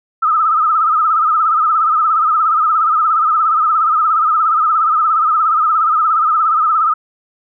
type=tone with vibrato; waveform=sine; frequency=1273 Hz; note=D#6; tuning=39 cents sharp; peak=-10 dBFS; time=0.22-6.94 s; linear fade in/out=10 ms; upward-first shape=sine; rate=17 Hz; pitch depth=88 cents each way; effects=none